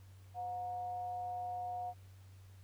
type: tone with frequency modulation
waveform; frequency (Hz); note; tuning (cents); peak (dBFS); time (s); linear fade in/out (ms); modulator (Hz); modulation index
sine; 722; F#5; -43; -38; 0.34-1.94; 50; 213; 0.26
effects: added 95 Hz sine -54 dBFS peak until 2.63 s + pink hiss -68 dBFS RMS until 2.63 s